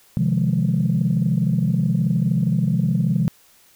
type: chord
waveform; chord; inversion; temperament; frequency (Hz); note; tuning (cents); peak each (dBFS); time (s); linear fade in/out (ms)
sine; F minor seventh; second; equal; 130.81 / 155.56 / 174.61 / 207.7; C3 / Eb3 / F3 / Ab3; 0 / 0 / 0 / 0; -21 / -22 / -20 / -23; 0.17-3.28; 0
effects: tanh soft clip ceiling -9 dBFS + white hiss -54 dBFS RMS until 3.75 s